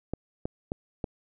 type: clicks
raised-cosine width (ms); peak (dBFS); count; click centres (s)
2; -17; 4; 0.136 / 0.455 / 0.719 / 1.042
effects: none